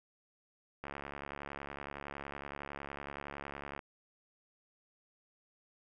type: click train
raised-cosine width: 0.5 ms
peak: -27 dBFS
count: 210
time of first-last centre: 0.84-3.792 s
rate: 70.8 Hz
effects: none